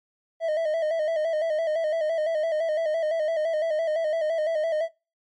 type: tone with vibrato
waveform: triangle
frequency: 636 Hz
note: D#5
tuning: 38 cents sharp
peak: -20 dBFS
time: 0.4-4.89 s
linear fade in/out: 50 ms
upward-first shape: square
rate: 5.9 Hz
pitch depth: 62 cents each way
effects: noise-tail reverb RT60 0.3 s tail -25 dB re dry + MP3 48 kbps